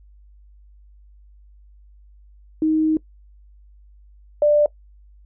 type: tone pair in turn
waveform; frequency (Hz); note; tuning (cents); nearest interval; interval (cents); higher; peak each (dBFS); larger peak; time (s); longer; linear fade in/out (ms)
sine; 313.6 / 592; D#4 / D5; +14 / +14; major seventh; 1100; second; -15 / -12; second; 2.62-2.97 / 4.42-4.66; first; 2
effects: noise-tail reverb RT60 0.1 s tail -21 dB re dry + added 50 Hz sine -46 dBFS peak until 5.25 s